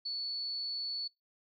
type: tone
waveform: sine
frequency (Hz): 4437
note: C#8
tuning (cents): +1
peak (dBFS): -34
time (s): 0.05-1.08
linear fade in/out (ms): 10
effects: noise-tail reverb RT60 0.2 s tail -26 dB re dry